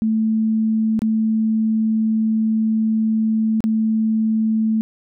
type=tone with dropouts; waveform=sine; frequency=220.1 Hz; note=A3; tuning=1 cent sharp; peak=-15 dBFS; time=0.02-4.81 s; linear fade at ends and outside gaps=0 ms; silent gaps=0.992-1.019 / 3.605-3.64 s; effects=none